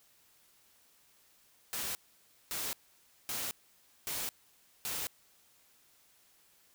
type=noise bursts; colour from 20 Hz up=white; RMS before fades=-37 dBFS; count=5; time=1.73-5.07 s; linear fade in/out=0 ms; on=220 ms; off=560 ms; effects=white hiss -66 dBFS RMS until 6.74 s